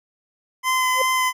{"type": "tone with vibrato", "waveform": "25% pulse", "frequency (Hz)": 1026, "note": "C6", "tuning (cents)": -34, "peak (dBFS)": -14, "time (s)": [0.63, 1.33], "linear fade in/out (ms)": 50, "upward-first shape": "sine", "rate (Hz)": 2.7, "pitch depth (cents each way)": 12}
{"type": "tone with exponential growth", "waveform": "sine", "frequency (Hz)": 523.3, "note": "C5", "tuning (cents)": 0, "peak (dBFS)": -17, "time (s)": [0.92, 1.02], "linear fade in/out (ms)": 5, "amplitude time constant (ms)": 20}
{"effects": []}